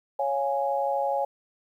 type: chord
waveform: sine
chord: Db major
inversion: none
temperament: equal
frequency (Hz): 554.4 / 698.5 / 830.6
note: Db5 / F5 / Ab5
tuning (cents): 0 / 0 / 0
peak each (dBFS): -27 / -31 / -27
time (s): 0.19-1.25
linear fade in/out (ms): 5
effects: 10-bit

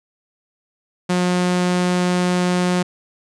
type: tone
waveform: sawtooth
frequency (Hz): 179.5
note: F3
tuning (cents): +48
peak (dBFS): -12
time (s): 1.09-2.83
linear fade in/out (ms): 10
effects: resampled to 22050 Hz

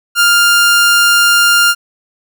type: tone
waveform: sawtooth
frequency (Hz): 1400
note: F6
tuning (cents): +4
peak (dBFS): -3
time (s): 0.15-1.75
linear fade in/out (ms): 50
effects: none

